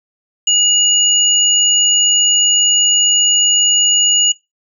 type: tone pair together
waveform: sine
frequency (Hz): 2887 / 6866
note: F#7 / A8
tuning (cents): -43 / -43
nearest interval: octave + minor third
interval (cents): 1500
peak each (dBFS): -12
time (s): 0.47-4.32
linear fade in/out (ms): 5
effects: noise-tail reverb RT60 0.2 s tail -20 dB re dry